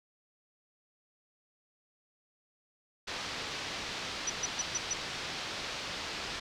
white low-pass noise, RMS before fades -39 dBFS, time 3.07-6.4 s, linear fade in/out 10 ms, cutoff 5000 Hz, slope 24 dB/octave
sine tone bursts, 5910 Hz, F#8, 3 cents flat, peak -29 dBFS, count 5, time 4.27-4.935 s, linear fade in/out 5 ms, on 29 ms, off 130 ms
effects none

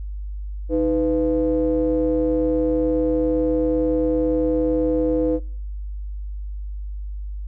triangle ring-modulated tone, 92.7 Hz, F#2, 4 cents sharp, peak -12 dBFS, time 0.69-5.4 s, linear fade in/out 50 ms, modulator 406 Hz, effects noise-tail reverb RT60 0.6 s tail -26 dB re dry + added 50 Hz sine -27 dBFS peak until 7.47 s

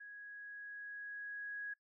sine tone with level ramp, 1661.2 Hz, G#6, in tune, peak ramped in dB -49 to -40 dBFS, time 0-1.74 s, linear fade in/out 10 ms, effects noise-tail reverb RT60 0.1 s tail -20 dB re dry

